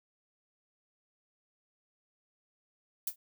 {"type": "noise with exponential decay", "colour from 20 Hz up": "violet", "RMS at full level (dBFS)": -28, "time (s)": [3.07, 3.16], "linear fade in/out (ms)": 5, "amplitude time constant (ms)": 19, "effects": []}